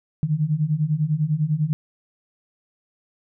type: beating tone pair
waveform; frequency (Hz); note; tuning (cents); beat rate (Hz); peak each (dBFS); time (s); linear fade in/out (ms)
sine; 146.83 / 156.83; D3 / D#3; 0 / +14; 10; -23 / -21; 0.23-1.73; 0
effects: none